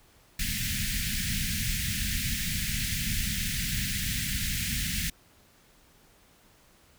pink band-stop noise, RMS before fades -30 dBFS, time 0.39-5.1 s, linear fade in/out 5 ms, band 230 to 1700 Hz, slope 48 dB/octave, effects pink hiss -60 dBFS RMS until 6.98 s

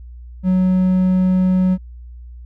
triangle tone, 185 Hz, F#3, in tune, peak -10 dBFS, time 0.43-1.78 s, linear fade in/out 50 ms, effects added 60 Hz sine -33 dBFS peak until 2.45 s

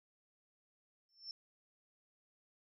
sine tone with exponential growth, 5370 Hz, E8, 31 cents sharp, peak -40 dBFS, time 1.09-1.31 s, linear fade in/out 1 ms, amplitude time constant 47 ms, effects none

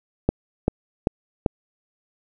click train, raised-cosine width 2 ms, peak -4 dBFS, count 4, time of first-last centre 0.29-1.462 s, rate 2.56 Hz, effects none

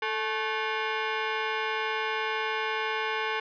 15% pulse ring-modulated tone, 652 Hz, E5, 19 cents flat, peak -18 dBFS, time 0.02-3.4 s, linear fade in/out 5 ms, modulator 211 Hz, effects resampled to 11025 Hz + 10-bit

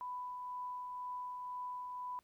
sine tone with tremolo, 994 Hz, B5, 11 cents sharp, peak -39 dBFS, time 0.01-2.19 s, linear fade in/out 0 ms, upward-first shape triangle, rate 2 Hz, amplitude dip 30%, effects pink hiss -75 dBFS RMS until 2.23 s

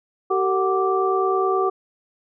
sine tone cluster, 382.2 / 451.7 / 743 / 1172 Hz, G4 / A4 / F#5 / D6, -44 / +45 / +7 / -4 cents, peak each -20 / -28 / -25 / -23 dBFS, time 0.3-1.7 s, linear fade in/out 10 ms, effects none

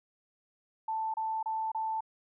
sine tone bursts, 883 Hz, A5, 6 cents sharp, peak -30 dBFS, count 4, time 0.88-2.007 s, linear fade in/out 5 ms, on 260 ms, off 29 ms, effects none

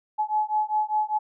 sine beating tone pair, 851 / 856 Hz, G#5 / A5, +42 / -48 cents, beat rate 5 Hz, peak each -25 dBFS, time 0.18-1.19 s, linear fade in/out 20 ms, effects none

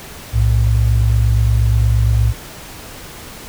sine tone pair together, 62.07 / 110.6 Hz, B1 / A2, +9 / +9 cents, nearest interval minor seventh, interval 1000 cents, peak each -13 dBFS, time 0.32-2.34 s, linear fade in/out 50 ms, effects pink hiss -34 dBFS RMS until 3.48 s

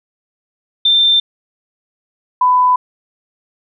sine tone pair in turn, 3577 / 999.4 Hz, A7 / B5, +28 / +20 cents, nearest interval octave + minor seventh, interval 2208 cents, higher first, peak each -8 dBFS, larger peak neither, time 0.85-1.2 / 2.41-2.76 s, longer neither, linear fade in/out 5 ms, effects none

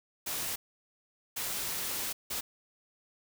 white noise bursts at uneven times, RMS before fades -35 dBFS, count 3, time 0.26-0.56 / 1.36-2.13 / 2.3-2.41 s, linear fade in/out 10 ms, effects none

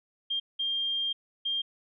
sine tone bursts at uneven times, 3200 Hz, G7, 35 cents sharp, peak -27 dBFS, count 3, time 0.3-0.4 / 0.59-1.13 / 1.45-1.62 s, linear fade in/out 10 ms, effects none

